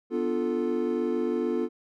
triangle chord, B half-diminished seventh, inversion none, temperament equal, 246.9 / 293.7 / 349.2 / 440 Hz, B3 / D4 / F4 / A4, 0 / 0 / 0 / 0 cents, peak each -28 / -32 / -27 / -28 dBFS, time 0.1-1.69 s, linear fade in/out 50 ms, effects none

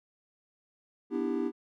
triangle chord, E minor seventh, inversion second, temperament just, 247.2 / 296.7 / 329.6 / 395.6 Hz, B3 / D4 / E4 / G4, +2 / +18 / 0 / +16 cents, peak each -32 dBFS, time 1.1-1.52 s, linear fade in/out 50 ms, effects none

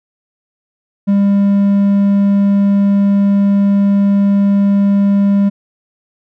triangle tone, 200 Hz, G3, 35 cents sharp, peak -6 dBFS, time 1.07-5.5 s, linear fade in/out 20 ms, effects none

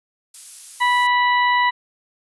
violet noise, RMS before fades -33 dBFS, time 0.34-1.07 s, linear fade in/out 5 ms
harmonic tone, 982 Hz, B5, 10 cents flat, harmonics 1 / 2 / 3 / 4, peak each -16 / -19 / -29 / -30 dBFS, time 0.8-1.71 s, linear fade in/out 20 ms
effects resampled to 24000 Hz

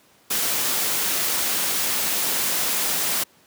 white noise, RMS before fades -23 dBFS, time 0.3-3.24 s, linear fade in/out 10 ms, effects pink hiss -56 dBFS RMS until 3.46 s + high-pass 150 Hz 12 dB/octave

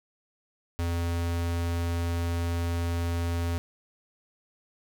square tone, 85.2 Hz, F2, 42 cents flat, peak -27 dBFS, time 0.79-3.58 s, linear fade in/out 0 ms, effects none

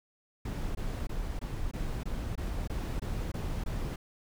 brown noise bursts, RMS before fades -34 dBFS, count 11, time 0.45-3.96 s, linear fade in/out 5 ms, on 300 ms, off 21 ms, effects none

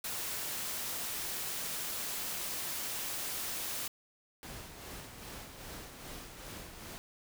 white noise, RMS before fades -38 dBFS, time 0.04-3.88 s, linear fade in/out 5 ms
pink noise with tremolo, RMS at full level -45 dBFS, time 4.43-6.98 s, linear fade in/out 0 ms, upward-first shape sine, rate 2.5 Hz, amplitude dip 45%
effects none

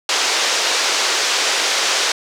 white band-pass noise, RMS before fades -18 dBFS, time 0.09-2.12 s, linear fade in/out 2 ms, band 370 to 6300 Hz, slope 24 dB/octave, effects none

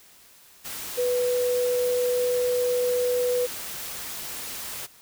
sine tone in noise, 493.9 Hz, B4, in tune, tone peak -21 dBFS, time 0.97-3.47 s, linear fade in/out 20 ms, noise white, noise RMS -35 dBFS, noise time 0.64-4.87 s, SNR +11 dB, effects white hiss -53 dBFS RMS until 5.01 s

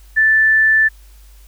sine tone, 1760 Hz, A6, in tune, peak -9 dBFS, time 0.16-0.89 s, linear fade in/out 20 ms, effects added 50 Hz sine -40 dBFS peak until 1.47 s + white hiss -52 dBFS RMS until 1.47 s

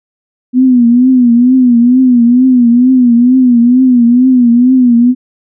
sine tone with vibrato, 246.9 Hz, B3, in tune, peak -3 dBFS, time 0.53-5.15 s, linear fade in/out 50 ms, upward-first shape triangle, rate 2.2 Hz, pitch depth 110 cents each way, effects none

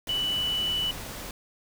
sine tone in noise, 2968 Hz, F#7, 5 cents sharp, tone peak -25 dBFS, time 0.09-0.91 s, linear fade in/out 2 ms, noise pink, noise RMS -38 dBFS, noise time 0.07-1.31 s, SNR +10 dB, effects none

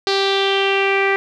sawtooth tone with low-pass filter sweep, 392 Hz, G4, in tune, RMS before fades -17 dBFS, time 0.07-1.16 s, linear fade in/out 0 ms, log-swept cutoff 4400 to 2100 Hz, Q 4.8, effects none

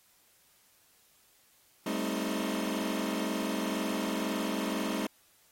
sawtooth chord, A half-diminished seventh, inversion third, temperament just, 198 / 220 / 264 / 316.8 Hz, G3 / A3 / C4 / Eb4, +18 / 0 / +16 / +31 cents, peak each -32 dBFS, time 1.86-5.07 s, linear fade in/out 5 ms, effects white hiss -65 dBFS RMS until 5.51 s + AAC 48 kbps

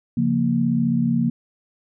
sine chord, Bb minor, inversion first, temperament equal, 138.59 / 174.61 / 233.1 Hz, Db3 / F3 / Bb3, 0 / 0 / 0 cents, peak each -24 / -23 / -19 dBFS, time 0.17-1.3 s, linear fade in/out 5 ms, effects none

